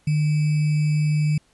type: tone with sample-and-hold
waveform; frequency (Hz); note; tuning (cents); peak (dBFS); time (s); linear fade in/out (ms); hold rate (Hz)
sine; 151; D3; +48; -17; 0.07-1.38; 5; 2450
effects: pink hiss -61 dBFS RMS until 1.53 s + resampled to 24000 Hz